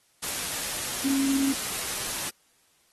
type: tone in noise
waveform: sine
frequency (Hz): 273.2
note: C#4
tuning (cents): -25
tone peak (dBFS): -23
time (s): 1.04-1.53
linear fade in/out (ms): 10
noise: white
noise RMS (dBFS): -31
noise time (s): 0.22-2.3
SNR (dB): +5
effects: white hiss -65 dBFS RMS until 2.92 s + AAC 32 kbps